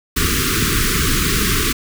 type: band-stop noise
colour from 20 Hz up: pink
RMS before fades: -17 dBFS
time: 0.16-1.73 s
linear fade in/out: 10 ms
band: 450 to 1100 Hz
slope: 96 dB/octave
effects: none

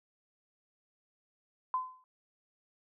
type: tone with exponential decay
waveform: sine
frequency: 1023 Hz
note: C6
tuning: 39 cents flat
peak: -26 dBFS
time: 1.74-2.04 s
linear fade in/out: 1 ms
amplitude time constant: 65 ms
effects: none

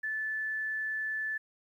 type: tone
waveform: sine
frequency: 1745 Hz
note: A6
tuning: 15 cents flat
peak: -31 dBFS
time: 0.03-1.38 s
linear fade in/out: 10 ms
effects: 11-bit

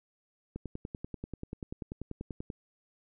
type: click train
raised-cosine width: 3 ms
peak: -25 dBFS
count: 21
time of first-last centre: 0.56-2.502 s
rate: 10.3 Hz
effects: none

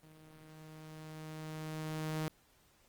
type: tone with level ramp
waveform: sawtooth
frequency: 156.3 Hz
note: D#3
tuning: 8 cents sharp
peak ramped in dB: -53 to -30 dBFS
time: 0.03-2.28 s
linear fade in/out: 0 ms
effects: pink hiss -68 dBFS RMS until 2.88 s + Opus 24 kbps

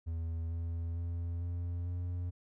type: tone with pitch steps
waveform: triangle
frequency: 82.41 / 83.85 / 85.32 / 86.81 / 88.32 Hz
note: E2 / E2 / F2 / F2 / F2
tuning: 0 / +30 / -40 / -10 / +20 cents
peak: -32 dBFS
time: 0.06-2.31 s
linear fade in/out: 20 ms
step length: 450 ms
effects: none

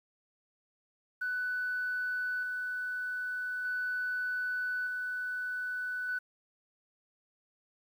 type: tone with tremolo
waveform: sine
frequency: 1492 Hz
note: F#6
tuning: 14 cents sharp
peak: -30 dBFS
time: 1.21-6.19 s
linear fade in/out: 10 ms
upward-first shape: square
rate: 0.41 Hz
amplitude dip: 25%
effects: tanh soft clip ceiling -26 dBFS + 10-bit

